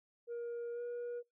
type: tone with pitch glide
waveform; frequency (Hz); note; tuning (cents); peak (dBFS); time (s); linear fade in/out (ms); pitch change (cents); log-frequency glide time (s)
sine; 472.7 to 480.7; A#4 to B4; +24 to -47; -36; 0.27-1.23; 50; +29; 0.73-0.81
effects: noise-tail reverb RT60 0.2 s tail -25 dB re dry + tanh soft clip ceiling -38 dBFS